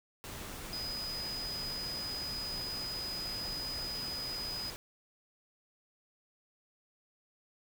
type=tone in noise; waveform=sine; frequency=4978 Hz; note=D#8; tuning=in tune; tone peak=-37 dBFS; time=0.73-4.7 s; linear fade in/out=0 ms; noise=pink; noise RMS=-44 dBFS; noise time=0.24-4.76 s; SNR=+4 dB; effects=none